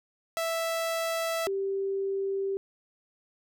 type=tone pair in turn; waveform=sawtooth / sine; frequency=659.3 / 390.9 Hz; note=E5 / G4; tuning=0 / -5 cents; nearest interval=major sixth; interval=905 cents; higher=first; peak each=-24 / -27 dBFS; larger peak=first; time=0.37-1.47 / 1.47-2.57 s; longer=neither; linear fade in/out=0 ms; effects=none